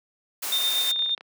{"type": "noise", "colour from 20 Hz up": "white", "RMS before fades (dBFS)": -30, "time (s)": [0.42, 0.92], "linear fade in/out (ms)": 10}
{"type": "tone with tremolo", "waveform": "sine", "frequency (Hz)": 3633, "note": "A#7", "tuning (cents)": -45, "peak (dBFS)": -21, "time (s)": [0.52, 1.15], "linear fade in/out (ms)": 5, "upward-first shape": "square", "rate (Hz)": 8.5, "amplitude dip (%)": 30}
{"type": "clicks", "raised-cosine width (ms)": 0.3, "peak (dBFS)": -25, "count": 11, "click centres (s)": [0.781, 0.813, 0.877, 0.913, 0.961, 0.993, 1.023, 1.061, 1.094, 1.178, 1.209]}
{"effects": ["high-pass 400 Hz 12 dB/octave"]}